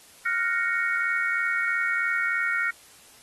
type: chord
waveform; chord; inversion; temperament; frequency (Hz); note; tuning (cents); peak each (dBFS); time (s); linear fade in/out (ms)
sine; Gb major seventh; third; equal; 1396.9 / 1480 / 1864.7 / 2217; F6 / Gb6 / Bb6 / Db7; 0 / 0 / 0 / 0; -27 / -32 / -27 / -29; 0.25-2.71; 10
effects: white hiss -52 dBFS RMS until 3.22 s + AAC 32 kbps